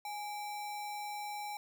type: tone with sample-and-hold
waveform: sine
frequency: 830.6 Hz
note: G#5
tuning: in tune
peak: -38 dBFS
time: 0.05-1.57 s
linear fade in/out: 2 ms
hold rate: 3150 Hz
effects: none